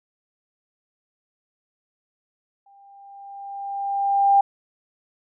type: tone with exponential growth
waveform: sine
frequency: 796 Hz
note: G5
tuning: 26 cents sharp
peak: -11 dBFS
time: 2.66-4.41 s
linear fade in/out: 5 ms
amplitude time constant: 380 ms
effects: none